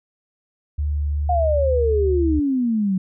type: tone with vibrato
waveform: sine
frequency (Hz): 73.42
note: D2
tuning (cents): 0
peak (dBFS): -19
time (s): 0.78-2.4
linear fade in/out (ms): 10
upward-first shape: triangle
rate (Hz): 2.5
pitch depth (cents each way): 10
type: exponential sweep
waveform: sine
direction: down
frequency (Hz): 727 to 183.3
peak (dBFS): -17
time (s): 1.29-2.98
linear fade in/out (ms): 5
effects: none